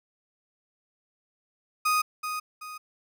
35% pulse tone with echo, 1244.5 Hz, D#6, in tune, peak -20 dBFS, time 1.85-2.02 s, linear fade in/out 10 ms, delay 380 ms, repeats 2, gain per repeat -8 dB, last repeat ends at 2.78 s, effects none

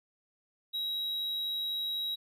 triangle tone, 3848 Hz, B7, 46 cents flat, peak -30 dBFS, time 0.73-2.16 s, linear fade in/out 20 ms, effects none

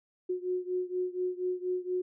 sine beating tone pair, 362.7 / 366.9 Hz, F#4 / F#4, -34 / -15 cents, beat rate 4.2 Hz, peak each -32 / -34 dBFS, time 0.29-2.02 s, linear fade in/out 10 ms, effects none

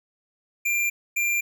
square tone bursts at uneven times, 2380 Hz, D7, 22 cents sharp, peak -22 dBFS, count 2, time 0.65-0.9 / 1.16-1.41 s, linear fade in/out 10 ms, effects none

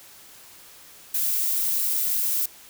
violet noise, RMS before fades -24 dBFS, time 1.14-2.46 s, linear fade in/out 5 ms, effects white hiss -48 dBFS RMS until 2.69 s

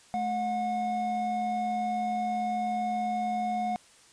triangle tone pair together, 215.6 / 725.2 Hz, A3 / F#5, -35 / -35 cents, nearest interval octave + major sixth, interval 2100 cents, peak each -32 / -26 dBFS, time 0.14-3.76 s, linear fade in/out 0 ms, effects white hiss -57 dBFS RMS until 4.12 s + resampled to 22050 Hz

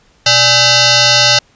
sine tone with frequency modulation, 587.3 Hz, D5, in tune, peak -6 dBFS, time 0.26-1.39 s, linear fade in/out 5 ms, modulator 710 Hz, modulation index 7.6, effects pink hiss -51 dBFS RMS until 1.55 s + resampled to 16000 Hz

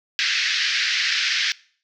pink band-pass noise, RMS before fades -22 dBFS, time 0.19-1.52 s, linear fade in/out 0 ms, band 1600 to 5600 Hz, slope 48 dB/octave, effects noise-tail reverb RT60 0.5 s tail -22 dB re dry

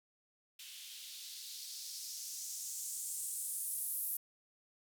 violet noise with band-pass filter sweep, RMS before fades -43 dBFS, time 0.59-4.17 s, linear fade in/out 5 ms, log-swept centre 2900 to 12000 Hz, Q 2.3, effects none

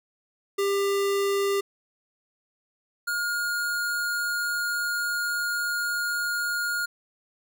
square tone pair in turn, 397.9 / 1425.3 Hz, G4 / F6, +26 / +35 cents, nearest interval octave + minor seventh, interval 2209 cents, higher second, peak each -23 / -26 dBFS, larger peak first, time 0.58-1.61 / 3.07-6.86 s, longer second, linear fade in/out 10 ms, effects none

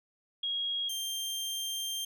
sine / sawtooth tone pair in turn, 3286 / 3174 Hz, G#7 / G7, -19 / +21 cents, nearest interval minor second, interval 60 cents, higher first, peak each -30 / -30 dBFS, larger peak neither, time 0.43-0.89 / 0.89-2.05 s, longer second, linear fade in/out 5 ms, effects none

